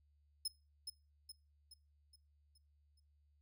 sawtooth tone with echo, 5160 Hz, E8, 38 cents flat, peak -34 dBFS, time 0.45-0.48 s, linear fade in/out 5 ms, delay 420 ms, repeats 6, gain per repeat -6 dB, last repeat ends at 3 s, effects noise-tail reverb RT60 0.3 s tail -23 dB re dry + added 73 Hz sine -70 dBFS peak until 3.41 s

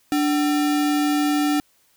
sine tone with sample-and-hold, 293.7 Hz, D4, in tune, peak -17 dBFS, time 0.12-1.6 s, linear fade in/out 0 ms, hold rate 1050 Hz, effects white hiss -61 dBFS RMS until 1.96 s

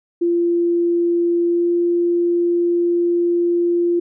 sine tone with pitch glide, 343.9 to 346.1 Hz, F4 to F4, -27 to -16 cents, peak -14 dBFS, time 0.21-4 s, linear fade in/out 10 ms, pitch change +11 cents, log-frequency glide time 1.47-1.69 s, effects none

